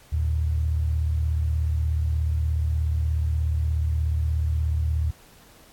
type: tone pair together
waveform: sine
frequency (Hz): 77.78 / 114.5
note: D#2 / A#2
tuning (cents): 0 / -31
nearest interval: perfect fifth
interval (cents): 669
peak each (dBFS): -21 / -30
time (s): 0.12-5.11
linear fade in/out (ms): 10
effects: pink hiss -53 dBFS RMS until 5.72 s + AAC 64 kbps